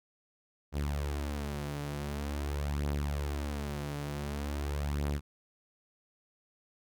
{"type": "beating tone pair", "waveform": "sawtooth", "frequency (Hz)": [72.1, 72.56], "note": ["D2", "D2"], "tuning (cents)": [-31, -20], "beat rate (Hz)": 0.46, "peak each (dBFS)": [-30, -34], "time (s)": [0.72, 5.21], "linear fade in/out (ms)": 50, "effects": []}